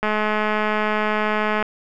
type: click train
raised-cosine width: 0.5 ms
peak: -7 dBFS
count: 341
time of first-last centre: 0.03-1.626 s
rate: 213 Hz
effects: none